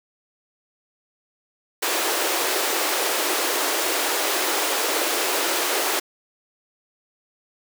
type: high-pass noise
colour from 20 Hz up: pink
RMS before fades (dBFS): -23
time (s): 1.82-6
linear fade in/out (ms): 10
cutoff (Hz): 320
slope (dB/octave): 48
effects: none